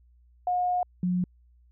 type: tone pair in turn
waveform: sine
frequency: 720 / 180 Hz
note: F#5 / F#3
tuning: -47 / -47 cents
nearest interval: 2 octaves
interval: 2400 cents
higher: first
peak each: -23 dBFS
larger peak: neither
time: 0.47-0.83 / 1.03-1.24 s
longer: first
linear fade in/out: 2 ms
effects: added 60 Hz sine -56 dBFS peak until 1.71 s